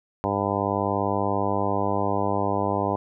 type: harmonic tone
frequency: 100.3 Hz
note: G2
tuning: 40 cents sharp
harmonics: 1 / 2 / 3 / 4 / 5 / 6 / 7 / 8 / 9 / 10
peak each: -31 / -31 / -31 / -31 / -31 / -31 / -31 / -31 / -31 / -31 dBFS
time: 0.24-2.96 s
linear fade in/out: 0 ms
effects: none